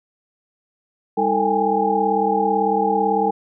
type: tone cluster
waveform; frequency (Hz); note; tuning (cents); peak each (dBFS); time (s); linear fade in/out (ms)
sine; 201.1 / 318.6 / 447 / 797 / 835; G3 / D#4 / A4 / G5 / G#5; +44 / +41 / +27 / +28 / +9; -25 / -27 / -21 / -20 / -22; 1.17-3.31; 10
effects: none